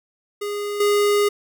square tone with level steps, 411.2 Hz, G#4, 17 cents flat, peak -25 / -16 dBFS, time 0.41-1.29 s, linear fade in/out 10 ms, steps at 0.8 s, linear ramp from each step 5 ms, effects none

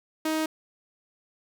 sawtooth tone, 314.5 Hz, D#4, 19 cents sharp, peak -21 dBFS, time 0.25-0.46 s, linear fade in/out 5 ms, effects none

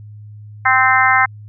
harmonic tone, 260 Hz, C4, 11 cents flat, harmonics 3 / 4 / 5 / 6 / 7 / 8, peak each -17 / -17 / -17 / -17 / -17 / -17 dBFS, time 0.65-1.26 s, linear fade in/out 10 ms, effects added 105 Hz sine -33 dBFS peak until 1.48 s

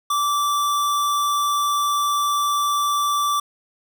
square tone, 1165 Hz, D6, 14 cents flat, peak -19 dBFS, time 0.1-3.4 s, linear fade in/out 5 ms, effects none

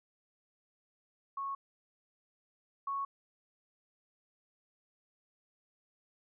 sine tone pair in turn, 1101 / 1106.6 Hz, C#6 / C#6, -12 / -3 cents, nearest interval unison, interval 9 cents, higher second, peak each -35 / -33 dBFS, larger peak second, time 1.37-1.55 / 2.87-3.05 s, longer neither, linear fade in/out 5 ms, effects none

